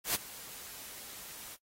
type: noise with ADSR envelope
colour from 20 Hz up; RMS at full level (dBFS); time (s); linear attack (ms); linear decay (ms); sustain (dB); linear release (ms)
white; -29; 0.04-1.57; 110; 13; -18; 32
effects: noise-tail reverb RT60 0.1 s tail -22 dB re dry + AAC 48 kbps